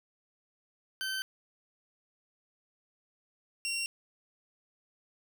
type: tone pair in turn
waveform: 20% pulse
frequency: 1541 / 2746 Hz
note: G6 / F7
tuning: -30 / -30 cents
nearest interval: minor seventh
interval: 1000 cents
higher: second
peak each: -28 / -27 dBFS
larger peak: second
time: 1.01-1.22 / 3.65-3.86 s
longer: neither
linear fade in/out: 0 ms
effects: none